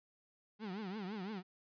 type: tone with vibrato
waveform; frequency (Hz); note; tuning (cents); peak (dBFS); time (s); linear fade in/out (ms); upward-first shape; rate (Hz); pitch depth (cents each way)
35% pulse; 200.1; G3; +36; -39; 0.59-1.43; 50; triangle; 5.9; 220
effects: resampled to 11025 Hz